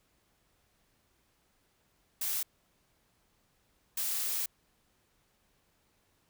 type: noise bursts at uneven times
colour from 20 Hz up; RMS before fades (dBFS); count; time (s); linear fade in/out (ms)
blue; -33; 2; 2.21-2.43 / 3.97-4.46; 5
effects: pink hiss -72 dBFS RMS until 6.29 s